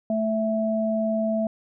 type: tone pair together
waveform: sine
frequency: 220 / 658.5 Hz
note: A3 / E5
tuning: 0 / -2 cents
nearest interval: octave + perfect fifth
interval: 1898 cents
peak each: -24 dBFS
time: 0.1-1.47 s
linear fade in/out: 2 ms
effects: none